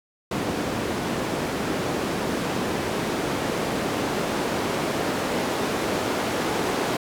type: noise with band-pass filter sweep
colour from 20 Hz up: white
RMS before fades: -26 dBFS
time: 0.31-6.97 s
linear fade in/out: 5 ms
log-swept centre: 230 to 350 Hz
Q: 0.8
effects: none